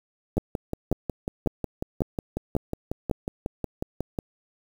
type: two click trains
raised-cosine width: 2 ms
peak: -14 / -10 dBFS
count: 22 / 6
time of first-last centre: 0.37-4.188 / 0.38-3.112 s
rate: 5.5 / 1.83 Hz
effects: 7-bit